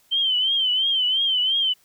sine tone with vibrato, 3100 Hz, G7, 20 cents flat, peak -18 dBFS, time 0.11-1.74 s, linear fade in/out 20 ms, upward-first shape triangle, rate 2.9 Hz, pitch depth 100 cents each way, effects white hiss -60 dBFS RMS until 1.84 s

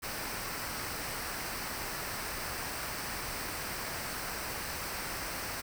pink noise with comb filter, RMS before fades -38 dBFS, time 0.02-5.62 s, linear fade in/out 20 ms, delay 0.29 ms, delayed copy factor -0.5, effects none

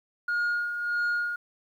sine tone with tremolo, 1429 Hz, F6, 39 cents sharp, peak -21 dBFS, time 0.28-1.36 s, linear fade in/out 5 ms, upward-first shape sine, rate 1.6 Hz, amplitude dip 60%, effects tanh soft clip ceiling -23 dBFS + 10-bit

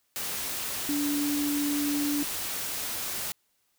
sine tone in noise, 290 Hz, D4, 22 cents flat, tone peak -26 dBFS, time 0.89-2.23 s, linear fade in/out 0 ms, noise white, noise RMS -33 dBFS, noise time 0.16-3.32 s, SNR +4 dB, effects white hiss -72 dBFS RMS until 3.78 s

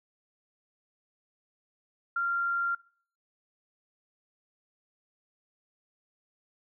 sine tone, 1386 Hz, F6, 14 cents flat, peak -26 dBFS, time 2.16-2.75 s, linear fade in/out 5 ms, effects noise-tail reverb RT60 0.5 s tail -22 dB re dry

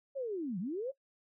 sine linear two-way sweep, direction down then up, 565 to 165.5 to 565 Hz, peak -34 dBFS, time 0.15-0.92 s, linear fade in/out 20 ms, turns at 0.59 s, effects noise-tail reverb RT60 0.1 s tail -20 dB re dry

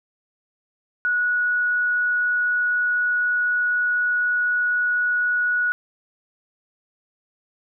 sine tone, 1463 Hz, F#6, 20 cents flat, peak -18 dBFS, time 1.05-5.72 s, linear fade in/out 0 ms, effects none

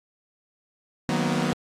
sawtooth chord, B major seventh, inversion first, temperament equal with one note detuned, 155.56 / 185 / 233.1 / 250.2 Hz, D#3 / F#3 / A#3 / B3, 0 / 0 / 0 / +23 cents, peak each -24 dBFS, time 1.09-1.53 s, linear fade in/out 0 ms, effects low-pass 8000 Hz 12 dB/octave + AAC 48 kbps

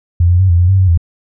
sine tone with pitch steps, 86.5 / 88.5 / 94.6 / 85.9 / 88.7 / 96.1 / 93.9 / 84.5 Hz, F2 / F2 / F#2 / F2 / F2 / G2 / F#2 / E2, -16 / +23 / +39 / -28 / +27 / -34 / +26 / +43 cents, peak -6 dBFS, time 0.2-0.976 s, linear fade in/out 5 ms, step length 97 ms, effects none

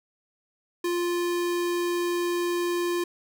square tone, 349.2 Hz, F4, in tune, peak -25 dBFS, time 0.84-3.04 s, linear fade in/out 5 ms, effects none

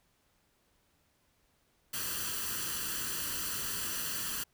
white noise with comb filter, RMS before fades -36 dBFS, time 1.93-4.44 s, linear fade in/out 10 ms, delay 0.67 ms, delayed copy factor +0.7, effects pink hiss -72 dBFS RMS until 4.53 s

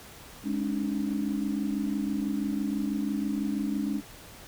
sine chord, Ab suspended fourth, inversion none, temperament equal with one note detuned, 207.7 / 277.2 / 303.3 Hz, Ab3 / Db4 / Eb4, 0 / 0 / -44 cents, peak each -30 / -31 / -33 dBFS, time 0.43-4.02 s, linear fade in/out 50 ms, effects pink hiss -48 dBFS RMS until 4.47 s

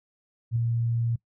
sine tone with ADSR envelope, 116.7 Hz, A#2, 2 cents sharp, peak -20 dBFS, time 0.51-1.16 s, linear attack 50 ms, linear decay 3 ms, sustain -3 dB, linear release 7 ms, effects noise-tail reverb RT60 0.1 s tail -22 dB re dry

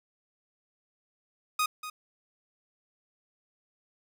sawtooth tone with echo, 1244.5 Hz, D#6, in tune, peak -21 dBFS, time 1.59-1.66 s, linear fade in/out 5 ms, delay 240 ms, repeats 1, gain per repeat -12 dB, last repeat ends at 1.9 s, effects none

